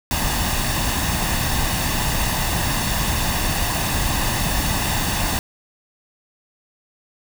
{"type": "noise with comb filter", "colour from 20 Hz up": "pink", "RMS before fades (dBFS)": -21, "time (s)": [0.11, 5.39], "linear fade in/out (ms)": 0, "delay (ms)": 1.1, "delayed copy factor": 0.55, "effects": []}